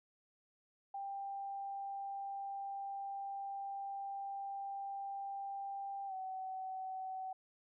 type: tone with pitch glide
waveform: sine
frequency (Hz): 791 to 756.6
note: G5 to F#5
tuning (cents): +15 to +38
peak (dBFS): -40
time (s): 0.94-7.33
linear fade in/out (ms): 5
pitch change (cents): -77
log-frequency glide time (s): 6.07-6.13
effects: none